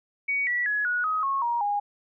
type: tone with pitch steps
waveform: sine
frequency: 2250 / 1947.5 / 1685.6 / 1458.9 / 1262.8 / 1093 / 946 / 818.8 Hz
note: C#7 / B6 / G#6 / F#6 / D#6 / C#6 / A#5 / G#5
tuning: +25 / -25 / +25 / -25 / +25 / -25 / +25 / -25 cents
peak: -23 dBFS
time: 0.28-1.8 s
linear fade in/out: 10 ms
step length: 190 ms
effects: none